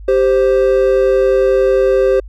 triangle tone pair together, 392 / 523.3 Hz, G4 / C5, 0 / 0 cents, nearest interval perfect fourth, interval 500 cents, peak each -10 / -10 dBFS, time 0.08-2.2 s, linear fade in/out 5 ms, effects added 50 Hz sine -29 dBFS peak until 2.28 s

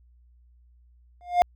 triangle tone with exponential growth, 708 Hz, F5, 23 cents sharp, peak -9 dBFS, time 1.21-1.42 s, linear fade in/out 0 ms, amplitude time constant 44 ms, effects added 60 Hz sine -54 dBFS peak until 1.55 s

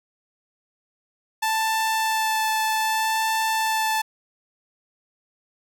sawtooth tone with vibrato, 880 Hz, A5, in tune, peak -17 dBFS, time 1.42-4.02 s, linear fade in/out 10 ms, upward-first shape sine, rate 0.64 Hz, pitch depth 10 cents each way, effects none

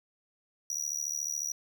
square tone with amplitude modulation, 5800 Hz, F#8, 35 cents flat, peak -28 dBFS, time 0.7-1.52 s, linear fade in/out 2 ms, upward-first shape sine, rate 74 Hz, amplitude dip 100%, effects none

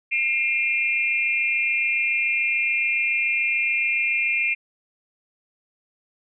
sine tone with amplitude modulation, 2400 Hz, D7, 37 cents sharp, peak -15 dBFS, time 0.11-4.55 s, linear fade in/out 20 ms, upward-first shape sine, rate 273 Hz, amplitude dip 100%, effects none

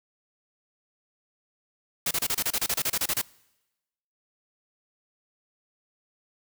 white noise bursts, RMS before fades -26 dBFS, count 15, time 2.06-3.216 s, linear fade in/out 5 ms, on 50 ms, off 29 ms, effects noise-tail reverb RT60 1.0 s tail -24 dB re dry

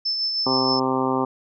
sine tone with tremolo, 5274 Hz, E8, in tune, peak -20 dBFS, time 0.05-0.8 s, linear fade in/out 10 ms, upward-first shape sine, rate 6.4 Hz, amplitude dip 35%
harmonic tone, 130.81 Hz, C3, in tune, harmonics 1 / 2 / 3 / 4 / 5 / 6 / 7 / 8 / 9, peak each -34 / -24 / -26 / -29 / -35 / -29 / -28 / -29 / -30 dBFS, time 0.46-1.25 s, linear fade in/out 5 ms
effects none

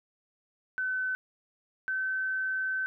sine tone pair in turn, 1517 / 1532.9 Hz, F#6 / G6, +43 / -39 cents, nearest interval unison, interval 18 cents, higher second, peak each -28 dBFS, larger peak neither, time 0.78-1.15 / 1.88-2.86 s, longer second, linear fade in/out 0 ms, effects none

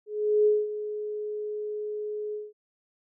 sine tone with ADSR envelope, 421.8 Hz, G#4, 27 cents sharp, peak -17 dBFS, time 0.06-2.53 s, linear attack 400 ms, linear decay 210 ms, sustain -13 dB, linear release 190 ms, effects none

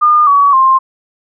sine tone with pitch steps, 1213 / 1131.8 / 1056 Hz, D#6 / C#6 / C6, -44 / +36 / +16 cents, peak -5 dBFS, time 0.01-0.79 s, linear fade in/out 20 ms, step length 260 ms, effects none

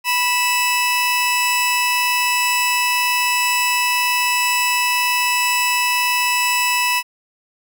sawtooth tone pair together, 983 / 2621 Hz, B5 / E7, -8 / -11 cents, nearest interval octave + perfect fourth, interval 1697 cents, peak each -15 dBFS, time 0.04-7.03 s, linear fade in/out 50 ms, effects none

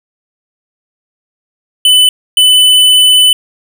square tone bursts at uneven times, 3005 Hz, F#7, 26 cents sharp, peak -4 dBFS, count 2, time 1.85-2.09 / 2.37-3.33 s, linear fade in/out 2 ms, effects none

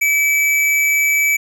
square tone with amplitude modulation, 2300 Hz, D7, 37 cents flat, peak -12 dBFS, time 0.01-1.37 s, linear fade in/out 10 ms, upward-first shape sine, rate 144 Hz, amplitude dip 30%, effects none

